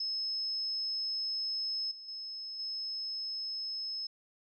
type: tone with level steps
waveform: sine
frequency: 5190 Hz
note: E8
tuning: 28 cents flat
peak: -32 / -45 / -39 / -35 dBFS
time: 0-4.07 s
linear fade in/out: 5 ms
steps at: 1.91 / 2.08 / 2.59 s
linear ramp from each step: 5 ms
effects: none